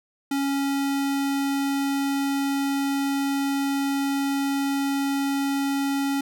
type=tone; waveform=square; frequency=277.2 Hz; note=C#4; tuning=in tune; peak=-23 dBFS; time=0.31-6.21 s; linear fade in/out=5 ms; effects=none